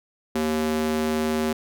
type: tone with high-pass filter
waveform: square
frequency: 77.78 Hz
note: D#2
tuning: in tune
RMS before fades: -24 dBFS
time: 0.35-1.53 s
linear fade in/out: 5 ms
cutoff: 280 Hz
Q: 2.3
effects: none